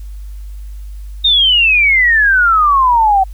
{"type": "exponential sweep", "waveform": "sine", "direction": "down", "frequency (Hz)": [3729, 750], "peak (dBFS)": -7, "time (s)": [1.24, 3.24], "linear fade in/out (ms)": 10, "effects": ["added 50 Hz sine -25 dBFS peak until 3.33 s", "white hiss -51 dBFS RMS until 3.33 s"]}